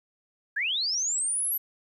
sine linear sweep, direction up, 1568 to 11950 Hz, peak -25 dBFS, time 0.56-1.58 s, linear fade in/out 10 ms, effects 11-bit

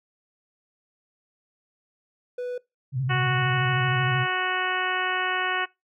triangle tone, 493.9 Hz, B4, in tune, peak -26 dBFS, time 2.38-2.58 s, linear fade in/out 5 ms
sine tone with vibrato, 130.81 Hz, C3, in tune, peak -23 dBFS, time 2.92-4.27 s, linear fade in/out 50 ms, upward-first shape square, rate 13 Hz, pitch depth 78 cents each way
harmonic tone, 368.9 Hz, F#4, 5 cents flat, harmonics 1 / 2 / 3 / 4 / 5 / 6 / 7 / 8, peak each -34 / -31 / -30 / -29 / -30 / -35 / -34 / -34 dBFS, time 3.09-5.66 s, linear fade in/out 20 ms
effects noise-tail reverb RT60 0.2 s tail -22 dB re dry

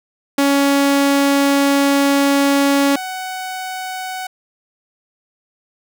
sawtooth tone pair in turn, 279.8 / 747 Hz, C#4 / F#5, +16 / +16 cents, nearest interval octave + perfect fourth, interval 1700 cents, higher second, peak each -8 / -20 dBFS, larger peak first, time 0.38-2.96 / 2.96-4.27 s, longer first, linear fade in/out 5 ms, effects none

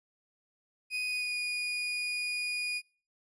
35% pulse tone with pitch glide, 2489 to 2455 Hz, D#7 to D#7, 0 to -24 cents, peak -29 dBFS, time 0.9-2.82 s, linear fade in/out 50 ms, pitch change -24 cents, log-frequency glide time 1.05-1.37 s, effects noise-tail reverb RT60 0.4 s tail -24 dB re dry + resampled to 22050 Hz

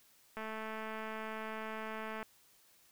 click train, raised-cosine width 0.5 ms, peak -28 dBFS, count 408, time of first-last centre 0.37-2.228 s, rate 219 Hz, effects white hiss -66 dBFS RMS until 2.91 s

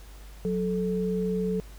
sine tone pair together, 183.5 / 436.4 Hz, F#3 / A4, -14 / -14 cents, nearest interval octave + minor third, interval 1500 cents, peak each -27 / -28 dBFS, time 0.45-1.6 s, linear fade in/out 0 ms, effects added 50 Hz sine -43 dBFS peak until 1.78 s + pink hiss -53 dBFS RMS until 1.78 s

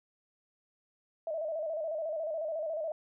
sine tone with vibrato, 632 Hz, D#5, 27 cents sharp, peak -32 dBFS, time 1.27-2.92 s, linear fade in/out 2 ms, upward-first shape square, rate 14 Hz, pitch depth 69 cents each way, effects none

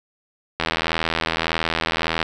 click train, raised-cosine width 0.3 ms, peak -4 dBFS, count 134, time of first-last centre 0.6-2.228 s, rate 81.7 Hz, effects none

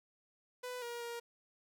sawtooth tone with pitch steps, 497.9 / 475 / 471.2 Hz, B4 / A#4 / A#4, +14 / +33 / +19 cents, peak -37 dBFS, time 0.63-1.2 s, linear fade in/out 10 ms, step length 190 ms, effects none

